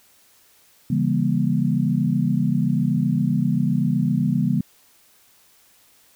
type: chord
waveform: sine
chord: C# diminished seventh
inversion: none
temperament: just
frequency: 138.59 / 166.31 / 199.57 / 239.5 Hz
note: C#3 / E3 / G3 / Bb3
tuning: 0 / +16 / +31 / +47 cents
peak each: -23 dBFS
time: 0.9-4.61 s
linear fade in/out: 5 ms
effects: white hiss -56 dBFS RMS until 6.15 s

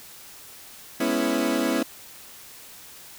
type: chord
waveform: 30% pulse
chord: C# minor seventh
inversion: second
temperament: equal with one note detuned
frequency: 207.7 / 246.9 / 277.2 / 330.8 Hz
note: G#3 / B3 / C#4 / E4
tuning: 0 / 0 / 0 / +6 cents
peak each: -30 / -24 / -24 / -24 dBFS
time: 1-1.83 s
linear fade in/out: 5 ms
effects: white hiss -45 dBFS RMS until 3.18 s

